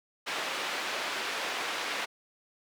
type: band-pass noise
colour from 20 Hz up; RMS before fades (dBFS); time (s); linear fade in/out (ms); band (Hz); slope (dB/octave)
white; -34; 0.26-2.06; 20; 390 to 2900; 12
effects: none